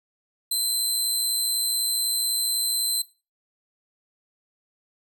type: tone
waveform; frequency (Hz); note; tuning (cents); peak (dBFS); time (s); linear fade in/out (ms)
15% pulse; 4078; C8; -45; -16; 0.51-3.02; 5
effects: noise-tail reverb RT60 0.3 s tail -18 dB re dry